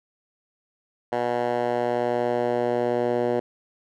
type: tone with band-pass filter sweep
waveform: 10% pulse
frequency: 121.1 Hz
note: B2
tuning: 34 cents flat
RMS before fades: -24 dBFS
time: 1.12-3.4 s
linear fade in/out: 5 ms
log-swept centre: 760 to 470 Hz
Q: 1.3
effects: none